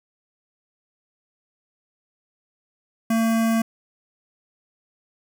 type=tone with notch filter; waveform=square; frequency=226.2 Hz; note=A3; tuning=48 cents sharp; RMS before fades=-20 dBFS; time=3.1-3.62 s; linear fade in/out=5 ms; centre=3900 Hz; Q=1.5; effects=none